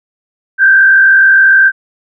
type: tone with frequency modulation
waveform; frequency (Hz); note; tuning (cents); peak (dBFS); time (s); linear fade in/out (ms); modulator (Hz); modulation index
sine; 1568; G6; 0; -3; 0.58-1.72; 50; 47.2; 0.85
effects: none